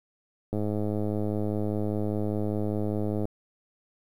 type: click train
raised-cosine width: 2 ms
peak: -17 dBFS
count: 287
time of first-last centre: 0.53-3.254 s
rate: 105 Hz
effects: 9-bit